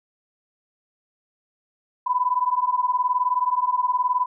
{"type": "beating tone pair", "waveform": "sine", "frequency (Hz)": [987.8, 1006.8], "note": ["B5", "B5"], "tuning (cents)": [0, 33], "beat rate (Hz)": 19, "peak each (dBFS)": -22, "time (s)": [2.06, 4.26], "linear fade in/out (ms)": 10, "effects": []}